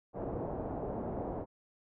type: low-pass noise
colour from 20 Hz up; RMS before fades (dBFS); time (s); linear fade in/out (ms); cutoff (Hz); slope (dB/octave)
white; -38; 0.13-1.46; 50; 700; 24
effects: none